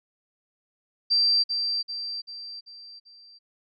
sine tone with echo, 4699 Hz, D8, in tune, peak -18 dBFS, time 1.1-1.44 s, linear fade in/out 20 ms, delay 390 ms, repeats 5, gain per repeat -6 dB, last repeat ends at 3.39 s, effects none

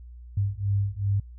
sine beating tone pair, 98.8 / 101.4 Hz, G2 / G#2, +14 / -41 cents, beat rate 2.6 Hz, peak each -26 dBFS, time 0.37-1.2 s, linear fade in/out 5 ms, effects added 60 Hz sine -41 dBFS peak until 1.38 s

